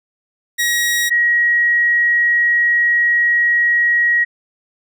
sawtooth / sine tone pair in turn, 1900 / 1900 Hz, A#6 / A#6, +33 / +33 cents, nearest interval unison, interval 0 cents, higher neither, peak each -11 dBFS, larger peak neither, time 0.58-1.1 / 1.1-4.25 s, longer second, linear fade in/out 20 ms, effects none

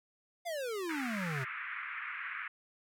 square exponential sweep, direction down, 716 to 124.8 Hz, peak -36 dBFS, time 0.45-1.45 s, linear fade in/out 20 ms
white band-pass noise, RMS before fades -41 dBFS, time 0.89-2.48 s, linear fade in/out 5 ms, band 1200 to 2300 Hz, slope 48 dB/octave
effects none

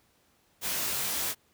white noise with comb filter, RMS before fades -31 dBFS, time 0.61-1.35 s, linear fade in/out 50 ms, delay 20 ms, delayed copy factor -0.9, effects pink hiss -67 dBFS RMS until 1.53 s + high-pass 60 Hz 12 dB/octave

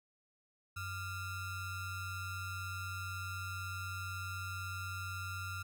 square ring-modulated tone, 648 Hz, E5, 30 cents flat, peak -37 dBFS, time 0.76-5.63 s, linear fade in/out 10 ms, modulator 741 Hz, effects none

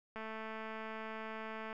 click train, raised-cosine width 0.5 ms, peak -30 dBFS, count 346, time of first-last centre 0.16-1.728 s, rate 220 Hz, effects none

